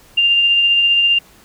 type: tone with tremolo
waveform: sine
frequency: 2794 Hz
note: F7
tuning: in tune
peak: -9 dBFS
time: 0.17-1.19 s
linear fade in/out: 10 ms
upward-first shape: sine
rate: 15 Hz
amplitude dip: 25%
effects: pink hiss -47 dBFS RMS until 1.44 s